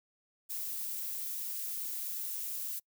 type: noise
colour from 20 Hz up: violet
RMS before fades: -38 dBFS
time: 0.49-2.8 s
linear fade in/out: 20 ms
effects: noise-tail reverb RT60 0.1 s tail -26 dB re dry